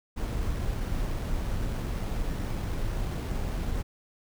brown noise with sample-and-hold, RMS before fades -30 dBFS, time 0.16-3.83 s, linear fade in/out 20 ms, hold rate 7350 Hz, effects none

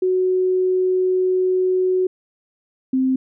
sine tone pair in turn, 370 / 261 Hz, F#4 / C4, 0 / -4 cents, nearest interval tritone, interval 604 cents, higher first, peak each -15 dBFS, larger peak neither, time 0.02-2.07 / 2.93-3.16 s, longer first, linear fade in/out 5 ms, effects none

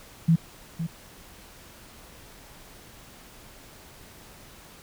sine tone with echo, 164.81 Hz, E3, in tune, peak -15 dBFS, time 0.28-0.36 s, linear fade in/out 10 ms, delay 510 ms, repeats 1, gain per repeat -11 dB, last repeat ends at 0.87 s, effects pink hiss -49 dBFS RMS until 4.82 s

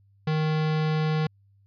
square tone, 155.56 Hz, D#3, in tune, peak -23 dBFS, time 0.27-1.27 s, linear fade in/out 5 ms, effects added 99 Hz sine -57 dBFS peak until 1.66 s + resampled to 11025 Hz

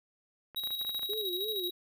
clicks, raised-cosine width 0.5 ms, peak -34 dBFS, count 11, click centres 0.547 / 0.636 / 0.673 / 0.706 / 0.814 / 0.849 / 0.894 / 0.947 / 0.994 / 1.031 / 1.134 s
square tone with tremolo, 3832 Hz, A#7, 47 cents sharp, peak -32 dBFS, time 0.56-1.71 s, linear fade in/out 10 ms, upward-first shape square, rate 13 Hz, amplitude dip 45%
sine tone with vibrato, 393 Hz, G4, 4 cents sharp, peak -36 dBFS, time 1.09-1.7 s, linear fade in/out 5 ms, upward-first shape sine, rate 3.1 Hz, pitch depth 190 cents each way
effects none

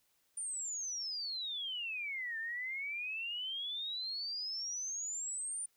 sine exponential two-way sweep, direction down then up, 9290 to 1774 to 9290 Hz, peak -37 dBFS, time 0.37-5.66 s, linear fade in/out 5 ms, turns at 2.38 s, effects white hiss -75 dBFS RMS until 5.76 s

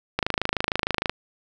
click train, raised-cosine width 0.3 ms, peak -6 dBFS, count 25, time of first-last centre 0.19-1.096 s, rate 26.5 Hz, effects none

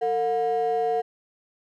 triangle ring-modulated tone, 587.3 Hz, D5, in tune, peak -15 dBFS, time 0.01-1.02 s, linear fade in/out 20 ms, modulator 135 Hz, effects tanh soft clip ceiling -16 dBFS

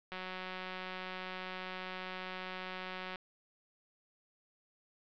click train, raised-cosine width 0.3 ms, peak -26 dBFS, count 563, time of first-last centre 0.12-3.158 s, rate 185 Hz, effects low-pass 4000 Hz 12 dB/octave

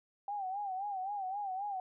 sine tone with vibrato, 784 Hz, G5, in tune, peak -35 dBFS, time 0.28-1.8 s, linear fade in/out 2 ms, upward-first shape sine, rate 3.8 Hz, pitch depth 100 cents each way, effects none

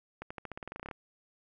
accelerating click train, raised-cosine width 0.5 ms, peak -25 dBFS, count 15, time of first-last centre 0.22-0.912 s, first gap 85 ms, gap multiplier 0.91, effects none

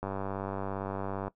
click train, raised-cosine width 1 ms, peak -21 dBFS, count 123, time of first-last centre 0.03-1.28 s, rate 97.6 Hz, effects noise-tail reverb RT60 0.1 s tail -18 dB re dry

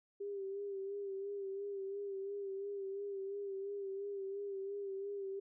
sine tone with vibrato, 396 Hz, G4, 18 cents sharp, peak -39 dBFS, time 0.2-5.4 s, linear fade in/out 10 ms, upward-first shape sine, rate 2.9 Hz, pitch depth 43 cents each way, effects none

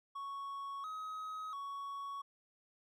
triangle tone with pitch steps, 1110 / 1268 / 1116 Hz, C#6 / D#6 / C#6, +2 / +32 / +11 cents, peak -39 dBFS, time 0.15-2.22 s, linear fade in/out 10 ms, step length 690 ms, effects none

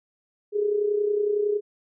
sine tone with amplitude modulation, 414.6 Hz, G#4, 3 cents flat, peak -18 dBFS, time 0.52-1.61 s, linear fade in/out 50 ms, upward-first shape sine, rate 30.9 Hz, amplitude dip 60%, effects none

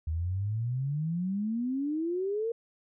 sine exponential sweep, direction up, 76.8 to 469.6 Hz, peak -28 dBFS, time 0.07-2.52 s, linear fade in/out 5 ms, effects none

